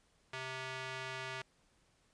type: tone with band-pass filter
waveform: square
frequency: 130.81 Hz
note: C3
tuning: in tune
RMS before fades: -43 dBFS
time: 0.33-1.42 s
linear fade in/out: 5 ms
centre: 2200 Hz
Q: 0.92
effects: pink hiss -72 dBFS RMS until 2.13 s + resampled to 22050 Hz